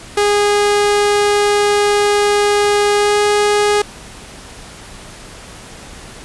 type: tone with pitch glide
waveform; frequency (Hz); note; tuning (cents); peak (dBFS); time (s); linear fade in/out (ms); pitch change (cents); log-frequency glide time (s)
sawtooth; 411.3 to 414.2; G#4 to G#4; -17 to -5; -7; 0.17-3.82; 5; +12; 2.96-3.17
effects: pink hiss -35 dBFS RMS until 6.24 s + resampled to 24000 Hz